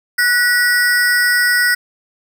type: ring-modulated tone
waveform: square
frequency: 1700 Hz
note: G#6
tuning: 40 cents sharp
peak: -9 dBFS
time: 0.18-1.75 s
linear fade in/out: 10 ms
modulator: 226 Hz
effects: none